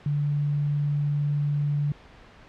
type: tone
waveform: sine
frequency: 145.6 Hz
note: D3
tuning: 15 cents flat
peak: -22 dBFS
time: 0.06-1.92 s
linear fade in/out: 2 ms
effects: pink hiss -50 dBFS RMS until 2.48 s + low-pass 3000 Hz 12 dB/octave